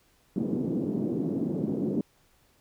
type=band-pass noise; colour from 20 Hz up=white; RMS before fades=-29 dBFS; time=0.36-2.01 s; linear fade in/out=2 ms; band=160 to 340 Hz; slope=24 dB/octave; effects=pink hiss -65 dBFS RMS until 2.6 s